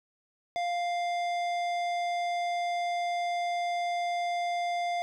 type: tone with tanh clipping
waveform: sine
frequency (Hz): 699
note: F5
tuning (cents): +1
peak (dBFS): -30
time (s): 0.56-5.02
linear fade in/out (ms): 0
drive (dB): 15
effects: none